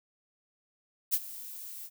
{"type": "noise with ADSR envelope", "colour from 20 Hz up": "violet", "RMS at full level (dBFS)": -25, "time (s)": [1.11, 1.9], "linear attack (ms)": 30, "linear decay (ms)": 46, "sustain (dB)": -18, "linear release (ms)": 44, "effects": []}